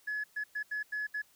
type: tone bursts at uneven times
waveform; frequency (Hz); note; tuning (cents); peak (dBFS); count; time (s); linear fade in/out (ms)
sine; 1700; G#6; +40; -31; 6; 0.07-0.24 / 0.36-0.44 / 0.55-0.63 / 0.71-0.83 / 0.92-1.07 / 1.14-1.22; 10
effects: tanh soft clip ceiling -29 dBFS + white hiss -65 dBFS RMS until 1.35 s